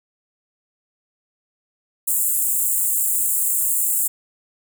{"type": "high-pass noise", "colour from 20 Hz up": "pink", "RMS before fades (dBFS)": -20, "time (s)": [2.07, 4.08], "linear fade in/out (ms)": 10, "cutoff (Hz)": 7300, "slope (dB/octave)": 96, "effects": []}